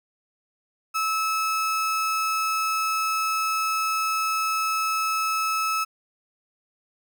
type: tone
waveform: 35% pulse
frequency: 1300 Hz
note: E6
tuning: 24 cents flat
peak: -21 dBFS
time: 0.94-5.85 s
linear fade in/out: 20 ms
effects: none